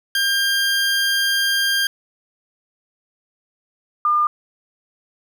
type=tone pair in turn; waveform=20% pulse / sine; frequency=1600 / 1205.2 Hz; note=G6 / D6; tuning=+35 / +44 cents; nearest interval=perfect fourth; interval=491 cents; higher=first; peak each=-12 / -14 dBFS; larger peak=first; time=0.15-1.87 / 4.05-4.27 s; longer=first; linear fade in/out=2 ms; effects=9-bit